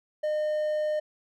triangle tone, 609 Hz, D#5, 37 cents flat, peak -23 dBFS, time 0.23-1 s, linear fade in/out 10 ms, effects none

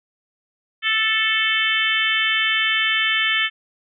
harmonic tone, 440 Hz, A4, in tune, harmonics 3 / 4 / 5 / 6 / 7 / 8, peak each -28 / -22 / -23 / -26 / -22 / -28 dBFS, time 0.82-3.5 s, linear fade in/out 50 ms, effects none

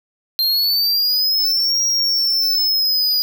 square linear two-way sweep, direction up then down, 4158 to 5650 to 4893 Hz, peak -15 dBFS, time 0.39-3.22 s, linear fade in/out 0 ms, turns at 1.83 s, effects none

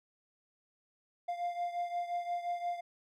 triangle beating tone pair, 698.5 / 704.2 Hz, F5 / F5, 0 / +14 cents, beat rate 5.7 Hz, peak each -33 / -38 dBFS, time 1.28-2.81 s, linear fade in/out 10 ms, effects none

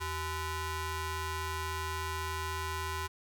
sawtooth ring-modulated tone, 466.2 Hz, A#4, in tune, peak -27 dBFS, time 0-3.08 s, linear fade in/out 20 ms, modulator 548 Hz, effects none

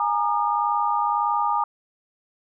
sine chord, Ab suspended second, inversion none, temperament equal with one note detuned, 830.6 / 932.3 / 1214.7 Hz, Ab5 / Bb5 / Eb6, 0 / 0 / -42 cents, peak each -24 dBFS, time 0-1.64 s, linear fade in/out 2 ms, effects none

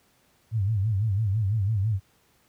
sine tone with vibrato, 103.83 Hz, G#2, in tune, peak -21 dBFS, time 0.51-2 s, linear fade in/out 50 ms, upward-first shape sine, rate 6 Hz, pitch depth 160 cents each way, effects pink hiss -64 dBFS RMS until 2.48 s + high-pass 60 Hz 12 dB/octave

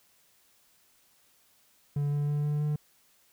triangle tone with pitch steps, 144.3 / 145.56 / 146.82 / 148.1 / 149.39 Hz, D3 / D3 / D3 / D3 / D3, -30 / -15 / 0 / +15 / +30 cents, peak -24 dBFS, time 1.96-2.76 s, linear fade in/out 5 ms, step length 160 ms, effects white hiss -65 dBFS RMS until 3.32 s

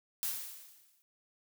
blue noise with exponential decay, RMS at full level -33 dBFS, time 0.23-1.02 s, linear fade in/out 0 ms, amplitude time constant 170 ms, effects none

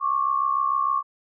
sine tone pair together, 1093 / 1159.6 Hz, C#6 / D6, -25 / -22 cents, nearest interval minor second, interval 103 cents, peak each -22 / -24 dBFS, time 0-1.03 s, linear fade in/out 50 ms, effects none

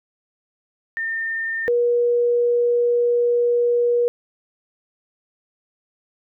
sine tone pair in turn, 1811 / 479.7 Hz, A6 / A#4, +49 / +50 cents, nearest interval octave + major seventh, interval 2299 cents, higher first, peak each -22 / -15 dBFS, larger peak second, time 0.97-1.68 / 1.68-4.08 s, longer second, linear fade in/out 0 ms, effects none

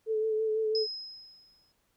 sine tone with vibrato, 436.9 Hz, A4, 12 cents flat, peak -26 dBFS, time 0.06-0.87 s, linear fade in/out 50 ms, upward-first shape sine, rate 6 Hz, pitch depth 25 cents each way
sine tone with exponential decay, 5110 Hz, D#8, 45 cents sharp, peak -28 dBFS, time 0.75-1.72 s, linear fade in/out 1 ms, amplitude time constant 210 ms
effects pink hiss -73 dBFS RMS until 1.96 s

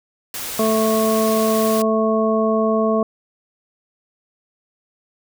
white noise, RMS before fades -28 dBFS, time 0.34-1.82 s, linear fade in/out 2 ms
harmonic tone, 220 Hz, A3, in tune, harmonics 1 / 2 / 3 / 5, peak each -19 / -20 / -20 / -24 dBFS, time 0.59-3.03 s, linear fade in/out 2 ms
effects none

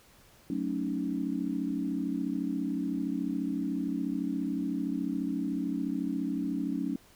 sine chord, D# half-diminished seventh, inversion first, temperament equal, 185 / 220 / 277.2 / 311.1 Hz, F#3 / A3 / C#4 / D#4, 0 / 0 / 0 / 0 cents, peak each -36 / -36 / -32 / -36 dBFS, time 0.5-6.96 s, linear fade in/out 2 ms, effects pink hiss -59 dBFS RMS until 7.15 s

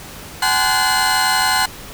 30% pulse tone cluster, 767 / 854 / 1030 / 1463 / 4178 Hz, G5 / G#5 / C6 / F#6 / C8, -38 / +48 / -28 / -20 / -3 cents, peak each -18 dBFS, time 0.42-1.66 s, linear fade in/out 5 ms, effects pink hiss -35 dBFS RMS until 1.93 s

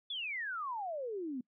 sine exponential sweep, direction down, 3520 to 240 Hz, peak -36 dBFS, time 0.1-1.41 s, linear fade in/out 5 ms, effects noise-tail reverb RT60 0.1 s tail -24 dB re dry

